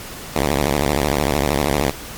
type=tone with vibrato; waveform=5% pulse; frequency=71.6 Hz; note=D2; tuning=43 cents flat; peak=-5 dBFS; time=0.35-1.91 s; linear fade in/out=10 ms; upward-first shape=square; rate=13 Hz; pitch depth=140 cents each way; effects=pink hiss -33 dBFS RMS until 2.17 s + MP3 96 kbps